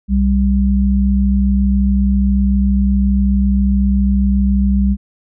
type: tone pair together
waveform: sine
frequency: 63.46 / 198 Hz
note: B1 / G3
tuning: +48 / +18 cents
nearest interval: octave + minor sixth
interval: 1970 cents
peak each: -13 dBFS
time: 0.08-4.97 s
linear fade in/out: 50 ms
effects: none